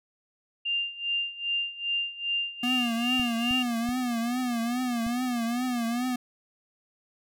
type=tone with tremolo; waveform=sine; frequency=2794 Hz; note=F7; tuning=in tune; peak=-24 dBFS; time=0.65-3.63 s; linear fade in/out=10 ms; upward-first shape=sine; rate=2.5 Hz; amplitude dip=85%
type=tone with vibrato; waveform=square; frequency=241.4 Hz; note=B3; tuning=39 cents flat; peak=-27 dBFS; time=2.63-6.16 s; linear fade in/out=5 ms; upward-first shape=triangle; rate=2.4 Hz; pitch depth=110 cents each way
type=clicks; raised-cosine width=5 ms; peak=-27 dBFS; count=4; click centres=3.197 / 3.51 / 3.89 / 5.066 s
effects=none